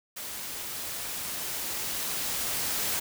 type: noise with level ramp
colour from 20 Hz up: white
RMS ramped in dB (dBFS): -38 to -29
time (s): 0.16-3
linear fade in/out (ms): 10
effects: none